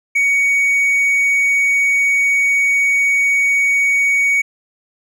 triangle tone, 2242 Hz, C#7, 19 cents sharp, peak -10 dBFS, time 0.15-4.42 s, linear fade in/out 10 ms, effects none

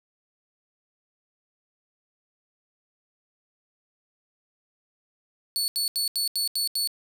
sawtooth tone bursts, 4435 Hz, C#8, in tune, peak -21 dBFS, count 7, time 5.56-6.874 s, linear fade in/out 0 ms, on 120 ms, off 79 ms, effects none

